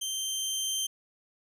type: tone with level ramp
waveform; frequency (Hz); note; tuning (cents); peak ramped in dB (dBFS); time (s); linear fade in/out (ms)
20% pulse; 3136; G7; 0; -26 to -23; 0.01-0.87; 10
effects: none